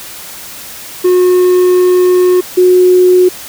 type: tone pair in turn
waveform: triangle / sine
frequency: 362.6 / 364 Hz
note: F#4 / F#4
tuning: -35 / -28 cents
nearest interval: unison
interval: 7 cents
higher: second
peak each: -3 dBFS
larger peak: neither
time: 1.04-2.41 / 2.57-3.29 s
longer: first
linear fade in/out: 10 ms
effects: white hiss -28 dBFS RMS until 3.48 s